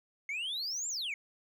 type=exponential two-way sweep; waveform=sine; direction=up then down; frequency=2136 to 7590 to 2136 Hz; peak=-31 dBFS; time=0.29-1.14 s; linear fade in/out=2 ms; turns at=0.88 s; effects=tanh soft clip ceiling -33 dBFS + 12-bit